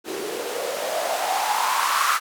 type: noise with band-pass filter sweep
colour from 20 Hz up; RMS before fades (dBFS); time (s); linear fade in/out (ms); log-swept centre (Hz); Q
blue; -24; 0.04-2.2; 50; 350 to 1300; 5.5
effects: none